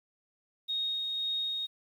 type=tone with tremolo; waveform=sine; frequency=3731 Hz; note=A#7; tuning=1 cent sharp; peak=-29 dBFS; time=0.68-1.67 s; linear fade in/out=20 ms; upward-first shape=sine; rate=1.9 Hz; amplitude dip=25%; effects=10-bit